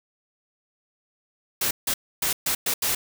white noise bursts at uneven times, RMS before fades -24 dBFS, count 6, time 1.61-1.71 / 1.87-1.94 / 2.22-2.33 / 2.46-2.55 / 2.66-2.74 / 2.82-2.95 s, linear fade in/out 5 ms, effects none

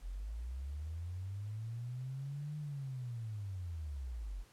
sine linear two-way sweep, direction up then down, 41.2 to 151.7 to 41.2 Hz, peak -39 dBFS, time 0.01-4.45 s, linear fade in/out 50 ms, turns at 2.57 s, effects pink hiss -65 dBFS RMS until 4.52 s + low-pass 12000 Hz 12 dB/octave

